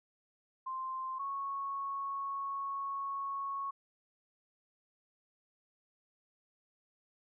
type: tone pair in turn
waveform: sine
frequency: 1046.5 / 1103.8 Hz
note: C6 / C#6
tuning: 0 / -8 cents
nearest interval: minor second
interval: 92 cents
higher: second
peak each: -36 / -35 dBFS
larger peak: second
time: 0.66-1.19 / 1.19-3.71 s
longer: second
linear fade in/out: 10 ms
effects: none